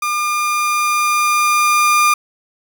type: tone with level ramp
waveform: 30% pulse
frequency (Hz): 1205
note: D6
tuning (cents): +44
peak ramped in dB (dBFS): -14 to -7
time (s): 0.02-2.14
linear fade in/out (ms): 5
effects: none